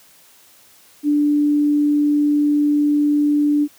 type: tone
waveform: sine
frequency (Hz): 293.7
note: D4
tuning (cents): 0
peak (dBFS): -13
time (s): 1.03-3.68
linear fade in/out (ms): 50
effects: white hiss -50 dBFS RMS until 3.78 s + high-pass 80 Hz 12 dB/octave